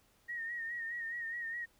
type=tone with vibrato; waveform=sine; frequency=1864.7 Hz; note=A#6; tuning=in tune; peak=-37 dBFS; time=0.28-1.66 s; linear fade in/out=20 ms; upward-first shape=sine; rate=4.8 Hz; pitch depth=52 cents each way; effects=pink hiss -69 dBFS RMS until 1.79 s